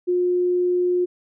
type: tone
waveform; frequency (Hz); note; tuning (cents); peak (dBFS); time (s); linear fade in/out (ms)
sine; 357.8; F4; +42; -17; 0.07-1.06; 20
effects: none